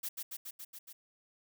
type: noise with echo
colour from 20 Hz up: blue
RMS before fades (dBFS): -38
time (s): 0.03-0.09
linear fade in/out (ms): 10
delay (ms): 140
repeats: 6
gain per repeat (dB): -2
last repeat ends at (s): 0.93
effects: none